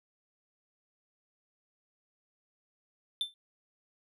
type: tone with exponential decay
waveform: triangle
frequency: 3549 Hz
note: A7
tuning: 14 cents sharp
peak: -24 dBFS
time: 3.21-3.34 s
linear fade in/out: 1 ms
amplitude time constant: 27 ms
effects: none